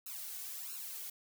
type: noise with flanger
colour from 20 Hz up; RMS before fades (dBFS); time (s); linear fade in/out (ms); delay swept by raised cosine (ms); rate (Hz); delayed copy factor
blue; -44; 0.06-1.1; 5; 0.73 to 2.73; 1.5; +0.95
effects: none